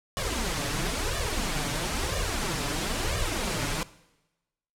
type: noise with flanger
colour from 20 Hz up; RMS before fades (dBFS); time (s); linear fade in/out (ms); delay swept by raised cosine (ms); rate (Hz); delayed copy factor
pink; -29; 0.17-3.83; 0; 1.7 to 7; 1; +0.85
effects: noise-tail reverb RT60 1.0 s tail -19 dB re dry + low-pass 10000 Hz 12 dB/octave